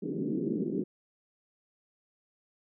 white band-pass noise, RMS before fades -32 dBFS, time 0.02-0.84 s, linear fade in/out 10 ms, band 160 to 390 Hz, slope 48 dB/octave, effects none

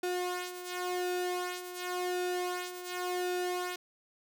sawtooth tone with flanger, 359.9 Hz, F#4, 48 cents flat, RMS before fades -35 dBFS, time 0.03-3.76 s, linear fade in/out 5 ms, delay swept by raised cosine 1.8 to 2.8 ms, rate 0.91 Hz, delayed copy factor -0.6, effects none

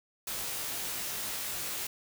white noise with comb filter, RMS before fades -36 dBFS, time 0.27-1.87 s, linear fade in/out 5 ms, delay 19 ms, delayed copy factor +0.75, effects none

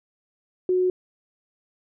sine tone, 366.4 Hz, F#4, 17 cents flat, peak -18 dBFS, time 0.69-0.9 s, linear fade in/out 2 ms, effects none

